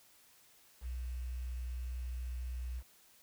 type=tone with quantisation; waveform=sine; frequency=61.7 Hz; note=B1; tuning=1 cent flat; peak=-37 dBFS; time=0.81-2.83 s; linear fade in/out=50 ms; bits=10; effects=white hiss -64 dBFS RMS until 3.22 s